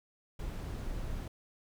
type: noise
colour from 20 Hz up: brown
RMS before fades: -38 dBFS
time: 0.39-1.28 s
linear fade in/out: 5 ms
effects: none